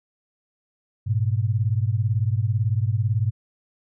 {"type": "beating tone pair", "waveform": "sine", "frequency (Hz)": [102.8, 120.8], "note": ["G#2", "B2"], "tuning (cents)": [-17, -38], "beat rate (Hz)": 18, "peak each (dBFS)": [-21, -23], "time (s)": [1.06, 3.31], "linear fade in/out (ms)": 20, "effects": []}